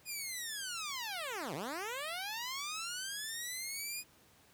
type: linear two-way sweep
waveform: 10% pulse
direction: down then up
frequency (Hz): 2489 to 127.1 to 2489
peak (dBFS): -30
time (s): 0.05-4.04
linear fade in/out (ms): 50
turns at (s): 1.54
effects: pink hiss -64 dBFS RMS until 4.53 s + high-pass 80 Hz 12 dB/octave